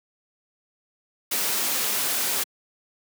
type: noise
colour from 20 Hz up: white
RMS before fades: -25 dBFS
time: 1.31-2.44 s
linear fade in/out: 10 ms
effects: high-pass 200 Hz 12 dB/octave